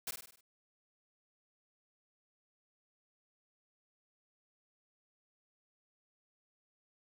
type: noise with echo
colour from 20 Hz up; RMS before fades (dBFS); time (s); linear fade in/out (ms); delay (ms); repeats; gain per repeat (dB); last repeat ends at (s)
white; -39; 0.07-0.11; 5; 50; 6; -5; 0.41
effects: none